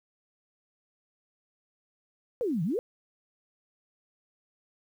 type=exponential two-way sweep; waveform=sine; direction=down then up; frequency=523.3 to 150 to 523.3 Hz; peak=-26 dBFS; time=2.41-2.79 s; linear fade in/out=0 ms; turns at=2.63 s; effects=10-bit